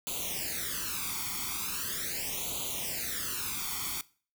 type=noise with flanger; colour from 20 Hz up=white; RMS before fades=-35 dBFS; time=0.07-4.01 s; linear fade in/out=0 ms; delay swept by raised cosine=0.28 to 0.9 ms; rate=0.4 Hz; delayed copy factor=+0.95; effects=noise-tail reverb RT60 0.4 s tail -20 dB re dry